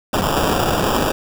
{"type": "noise with sample-and-hold", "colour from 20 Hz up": "blue", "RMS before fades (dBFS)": -18, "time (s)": [0.13, 1.12], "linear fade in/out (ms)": 5, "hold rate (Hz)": 2100, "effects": []}